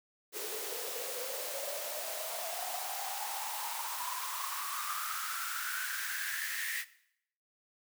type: noise with high-pass filter sweep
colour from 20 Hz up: white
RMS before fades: -38 dBFS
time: 0.32-6.85 s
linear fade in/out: 50 ms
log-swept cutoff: 410 to 1900 Hz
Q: 9.5
effects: noise-tail reverb RT60 0.7 s tail -17 dB re dry